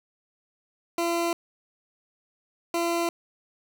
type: tone pair in turn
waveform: 20% pulse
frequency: 340 / 340 Hz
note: F4 / F4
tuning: -46 / -46 cents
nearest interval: unison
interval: 0 cents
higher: neither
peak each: -19 dBFS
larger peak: neither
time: 0.98-1.33 / 2.74-3.09 s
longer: neither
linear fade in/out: 2 ms
effects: 10-bit